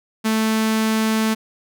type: tone with notch filter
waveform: sawtooth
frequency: 220 Hz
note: A3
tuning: in tune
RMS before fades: -19 dBFS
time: 0.24-1.35 s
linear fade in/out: 20 ms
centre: 550 Hz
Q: 1.5
effects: none